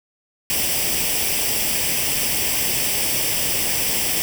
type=noise with comb filter; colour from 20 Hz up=white; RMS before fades=-21 dBFS; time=0.5-4.22 s; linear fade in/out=0 ms; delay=0.37 ms; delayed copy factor=+0.65; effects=none